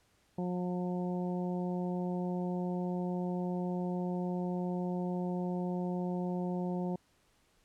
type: harmonic tone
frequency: 179.3 Hz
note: F3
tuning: 46 cents sharp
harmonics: 1 / 2 / 3 / 4 / 5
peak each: -33 / -39 / -43 / -45 / -47 dBFS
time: 0.38-6.96 s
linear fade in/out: 5 ms
effects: pink hiss -70 dBFS RMS until 7.64 s + low-pass 11000 Hz 12 dB/octave